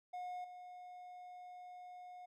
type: tone with level steps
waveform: triangle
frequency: 722 Hz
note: F#5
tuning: 43 cents flat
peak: -40 / -48 dBFS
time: 0.13-2.26 s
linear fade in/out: 10 ms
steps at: 0.44 s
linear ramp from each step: 5 ms
effects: none